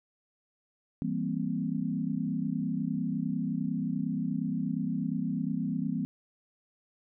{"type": "chord", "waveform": "sine", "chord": "C dominant seventh", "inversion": "first", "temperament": "equal", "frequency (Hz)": [164.81, 196, 233.1, 261.6], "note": ["E3", "G3", "Bb3", "C4"], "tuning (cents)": [0, 0, 0, 0], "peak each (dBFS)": -34, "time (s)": [1.02, 6.05], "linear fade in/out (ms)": 0, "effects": []}